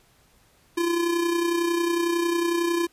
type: tone with amplitude modulation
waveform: square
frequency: 341.7 Hz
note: F4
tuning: 38 cents flat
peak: -20 dBFS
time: 0.77-2.87 s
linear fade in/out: 10 ms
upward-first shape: sine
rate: 31 Hz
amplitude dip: 50%
effects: pink hiss -60 dBFS RMS until 2.92 s + resampled to 32000 Hz